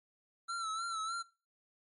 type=tone with vibrato; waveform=square; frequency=1335 Hz; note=E6; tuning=22 cents sharp; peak=-36 dBFS; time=0.48-1.23 s; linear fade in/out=20 ms; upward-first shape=sine; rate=3.3 Hz; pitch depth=61 cents each way; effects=noise-tail reverb RT60 0.3 s tail -19 dB re dry + MP3 48 kbps